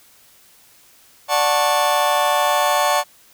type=chord; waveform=40% pulse; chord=D major seventh; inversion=none; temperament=just; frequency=587.3 / 734.2 / 881 / 1101.2 Hz; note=D5 / F#5 / A5 / C#6; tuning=0 / -14 / +2 / -12 cents; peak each=-20 dBFS; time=1.28-3.04 s; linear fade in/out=50 ms; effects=white hiss -51 dBFS RMS until 3.33 s